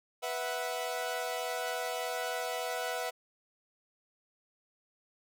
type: chord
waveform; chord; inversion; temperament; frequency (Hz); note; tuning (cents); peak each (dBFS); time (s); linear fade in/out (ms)
sawtooth; B suspended fourth; none; equal with one note detuned; 493.9 / 656.6 / 740; B4 / E5 / F#5; 0 / -7 / 0; -34; 0.22-3.11; 20
effects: none